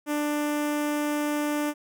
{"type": "tone with notch filter", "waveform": "sawtooth", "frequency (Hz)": 295.8, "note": "D4", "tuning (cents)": 13, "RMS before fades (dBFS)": -27, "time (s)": [0.06, 1.74], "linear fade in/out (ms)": 50, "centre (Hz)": 4200, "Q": 1.6, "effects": []}